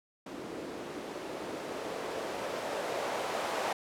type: noise with low-pass filter sweep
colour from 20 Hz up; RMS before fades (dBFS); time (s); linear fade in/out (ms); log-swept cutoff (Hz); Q
violet; -37; 0.26-3.73; 5; 310 to 670; 1.6
effects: none